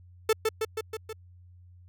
45% pulse tone with echo, 440 Hz, A4, in tune, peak -20 dBFS, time 0.29-0.33 s, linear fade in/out 5 ms, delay 160 ms, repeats 5, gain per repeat -3 dB, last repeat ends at 1.13 s, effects added 89 Hz sine -50 dBFS peak until 1.88 s

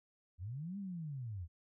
sine linear two-way sweep, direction up then down, 77.7 to 204.7 to 77.7 Hz, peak -40 dBFS, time 0.38-1.48 s, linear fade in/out 50 ms, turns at 0.78 s, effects none

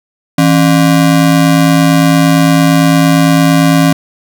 square ring-modulated tone, 218.9 Hz, A3, 9 cents flat, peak -3 dBFS, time 0.38-3.93 s, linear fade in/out 5 ms, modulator 54.4 Hz, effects none

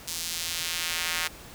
square tone with high-pass filter sweep, 84 Hz, E2, 33 cents sharp, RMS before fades -31 dBFS, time 0.07-1.28 s, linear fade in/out 10 ms, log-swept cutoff 5200 to 1800 Hz, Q 0.94, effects pink hiss -46 dBFS RMS until 1.54 s

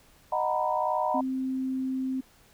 sine chord, B major seventh, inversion first, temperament just, 617.4 / 740.8 / 926 / 987.8 Hz, D#5 / F#5 / A#5 / B5, -14 / +2 / -12 / 0 cents, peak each -30 dBFS, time 0.32-1.21 s, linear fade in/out 5 ms
sine tone, 261.6 Hz, C4, in tune, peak -27 dBFS, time 1.14-2.21 s, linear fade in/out 10 ms
effects pink hiss -59 dBFS RMS until 2.53 s

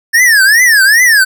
square tone with vibrato, 1760 Hz, A6, in tune, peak -5 dBFS, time 0.13-1.25 s, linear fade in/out 20 ms, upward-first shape triangle, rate 2.5 Hz, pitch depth 270 cents each way, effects none

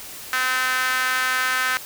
sawtooth tone with high-pass filter, 256.7 Hz, C4, 33 cents flat, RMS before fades -22 dBFS, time 0.33-1.77 s, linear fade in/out 0 ms, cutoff 1500 Hz, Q 3.3, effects white hiss -37 dBFS RMS until 1.85 s

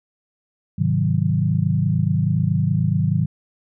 sine chord, Ab dominant seventh, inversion none, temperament equal, 103.83 / 130.81 / 155.56 / 185 Hz, Ab2 / C3 / Eb3 / Gb3, 0 / 0 / 0 / 0 cents, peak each -22 / -23 / -20 / -23 dBFS, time 0.78-3.26 s, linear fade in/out 10 ms, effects none

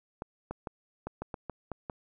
clicks, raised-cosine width 1 ms, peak -22 dBFS, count 9, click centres 0.221 / 0.51 / 0.672 / 1.07 / 1.22 / 1.342 / 1.497 / 1.717 / 1.898 s, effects none

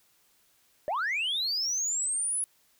sine linear sweep, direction up, 554.4 to 10470 Hz, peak -25 dBFS, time 0.88-2.44 s, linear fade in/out 0 ms, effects tanh soft clip ceiling -25 dBFS + white hiss -66 dBFS RMS until 2.79 s

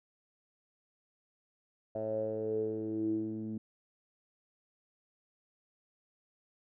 10% pulse tone with low-pass filter sweep, 109.3 Hz, A2, 11 cents flat, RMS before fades -35 dBFS, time 1.95-3.58 s, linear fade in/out 5 ms, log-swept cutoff 620 to 250 Hz, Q 9.1, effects none

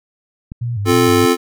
click, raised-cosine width 5 ms, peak -16 dBFS, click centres 0.519 s
sine tone with vibrato, 110 Hz, A2, in tune, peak -18 dBFS, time 0.61-1.26 s, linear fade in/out 10 ms, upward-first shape square, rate 3.2 Hz, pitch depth 140 cents each way
square chord, F major, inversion second, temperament just, 261.9 / 349.2 / 436.5 Hz, C4 / F4 / A4, +2 / 0 / -14 cents, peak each -16 dBFS, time 0.85-1.37 s, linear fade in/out 50 ms
effects none

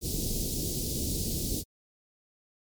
pink band-stop noise, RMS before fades -31 dBFS, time 0.01-1.64 s, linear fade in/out 50 ms, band 420 to 4400 Hz, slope 24 dB/octave, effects MP3 96 kbps

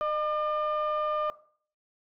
sine tone pair together, 609 / 1203.3 Hz, D#5 / D6, -37 / +42 cents, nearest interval octave, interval 1179 cents, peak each -27 dBFS, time 0.01-1.3 s, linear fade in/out 0 ms, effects noise-tail reverb RT60 0.5 s tail -18 dB re dry + tanh soft clip ceiling -23 dBFS

